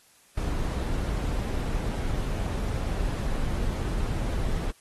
brown noise, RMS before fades -28 dBFS, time 0.37-4.71 s, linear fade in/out 5 ms, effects white hiss -59 dBFS RMS until 4.8 s + AAC 32 kbps

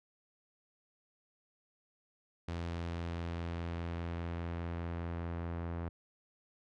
sawtooth tone with low-pass filter sweep, 84.9 Hz, F2, 48 cents flat, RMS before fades -39 dBFS, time 2.48-5.89 s, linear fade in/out 5 ms, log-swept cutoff 4800 to 1500 Hz, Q 0.81, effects none

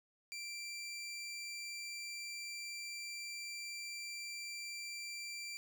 20% pulse tone, 2353 Hz, D7, 3 cents sharp, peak -38 dBFS, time 0.32-5.57 s, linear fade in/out 0 ms, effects none

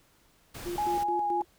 pink noise, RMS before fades -42 dBFS, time 0.54-1.04 s, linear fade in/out 10 ms
sine tone with tremolo, 349.4 Hz, F4, 1 cent sharp, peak -31 dBFS, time 0.65-1.45 s, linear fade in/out 20 ms, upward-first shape square, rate 4.6 Hz, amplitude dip 80%
sine tone with vibrato, 830.6 Hz, G#5, in tune, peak -26 dBFS, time 0.78-1.42 s, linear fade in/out 2 ms, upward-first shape triangle, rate 3.4 Hz, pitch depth 22 cents each way
effects pink hiss -64 dBFS RMS until 1.58 s

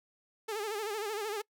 sawtooth tone with vibrato, 423.8 Hz, G#4, 35 cents sharp, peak -30 dBFS, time 0.48-1.42 s, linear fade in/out 10 ms, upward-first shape sine, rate 13 Hz, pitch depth 98 cents each way, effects noise-tail reverb RT60 0.1 s tail -25 dB re dry

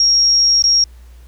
sine tone with dropouts, 5588 Hz, F8, in tune, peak -9 dBFS, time 0-0.84 s, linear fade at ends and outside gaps 2 ms, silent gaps 0.623-0.639 s, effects added 60 Hz sine -37 dBFS peak until 1.27 s + pink hiss -53 dBFS RMS until 1.27 s

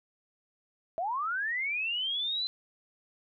sine linear sweep, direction up, 636 to 4083 Hz, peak -29 dBFS, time 0.98-2.47 s, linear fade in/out 0 ms, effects none

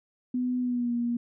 sine tone with pitch glide, 249.8 to 238.1 Hz, B3 to A#3, +20 to +37 cents, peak -25 dBFS, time 0.34-1.17 s, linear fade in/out 5 ms, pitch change -83 cents, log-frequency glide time 0.6-0.93 s, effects none

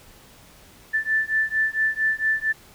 sine beating tone pair, 1760 / 1764.4 Hz, A6 / A6, 0 / +4 cents, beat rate 4.4 Hz, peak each -23 dBFS, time 0.93-2.53 s, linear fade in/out 20 ms, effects pink hiss -50 dBFS RMS until 2.74 s

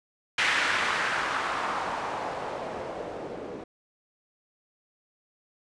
blue noise with low-pass filter sweep, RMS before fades -30 dBFS, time 0.38-3.64 s, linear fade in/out 5 ms, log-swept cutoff 2100 to 400 Hz, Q 1.7, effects resampled to 22050 Hz

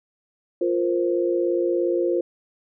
sine chord, F suspended fourth, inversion none, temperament equal, 349.2 / 466.2 / 523.3 Hz, F4 / Bb4 / C5, 0 / 0 / 0 cents, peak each -21 / -27 / -25 dBFS, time 0.61-2.21 s, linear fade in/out 5 ms, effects none

